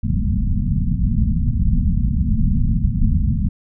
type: low-pass noise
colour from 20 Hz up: pink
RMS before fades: -17 dBFS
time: 0.03-3.49 s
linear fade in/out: 10 ms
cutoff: 240 Hz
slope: 96 dB/octave
effects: none